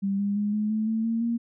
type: tone with pitch steps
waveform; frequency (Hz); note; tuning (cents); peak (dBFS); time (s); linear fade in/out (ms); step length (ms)
sine; 197 / 201.8 / 206.8 / 211.9 / 217.1 / 222.4 / 227.9 / 233.5; G3 / G#3 / G#3 / G#3 / A3 / A3 / A#3 / A#3; +9 / -49 / -7 / +35 / -23 / +19 / -39 / +3; -23; 0.02-1.38; 20; 170
effects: none